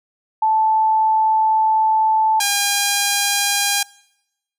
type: tone pair in turn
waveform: sine / 5% pulse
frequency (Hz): 876 / 808.2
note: A5 / G#5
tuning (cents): -8 / -47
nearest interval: minor second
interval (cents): 139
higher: first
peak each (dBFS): -13 / -4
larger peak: second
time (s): 0.42-2.4 / 2.4-3.83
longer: first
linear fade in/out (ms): 5
effects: noise-tail reverb RT60 0.9 s tail -25 dB re dry